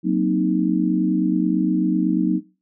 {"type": "chord", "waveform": "sine", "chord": "C half-diminished seventh", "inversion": "second", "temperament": "equal", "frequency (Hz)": [185, 233.1, 261.6, 311.1], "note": ["Gb3", "Bb3", "C4", "Eb4"], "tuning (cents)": [0, 0, 0, 0], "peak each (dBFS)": [-20, -24, -24, -21], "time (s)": [0.03, 2.41], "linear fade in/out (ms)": 50, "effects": ["noise-tail reverb RT60 0.3 s tail -19 dB re dry"]}